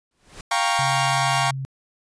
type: noise with exponential growth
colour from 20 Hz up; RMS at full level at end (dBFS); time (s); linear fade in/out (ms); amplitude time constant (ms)
pink; -36; 0.11-0.41; 2; 64
type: chord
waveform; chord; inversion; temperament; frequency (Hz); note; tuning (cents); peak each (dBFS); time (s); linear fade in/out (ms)
sawtooth; G half-diminished seventh; third; equal with one note detuned; 698.5 / 788.5 / 932.3 / 1108.7; F5 / G5 / Bb5 / Db6; 0 / +10 / 0 / 0; -21; 0.51-1.51; 5
type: tone with pitch glide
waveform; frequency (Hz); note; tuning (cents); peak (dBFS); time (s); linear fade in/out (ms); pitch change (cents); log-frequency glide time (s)
sine; 135.3 to 134.29; C#3 to C3; -42 to +45; -26; 0.79-1.65; 0; -13; 1.38-1.53
effects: resampled to 22050 Hz